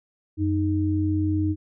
sine tone pair together, 92.5 / 309.9 Hz, F#2 / D#4, 0 / -7 cents, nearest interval octave + major sixth, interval 2093 cents, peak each -23 dBFS, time 0.37-1.56 s, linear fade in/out 50 ms, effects none

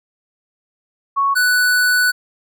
sine / square tone pair in turn, 1108.7 / 1485.8 Hz, C#6 / F#6, 0 / +7 cents, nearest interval perfect fourth, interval 507 cents, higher second, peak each -13 dBFS, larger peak neither, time 1.16-1.35 / 1.35-2.12 s, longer second, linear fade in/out 20 ms, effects none

